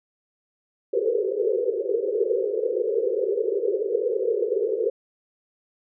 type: band-pass noise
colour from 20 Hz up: pink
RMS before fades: -24 dBFS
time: 0.93-4.9 s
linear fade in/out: 5 ms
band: 380 to 510 Hz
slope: 96 dB/octave
effects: none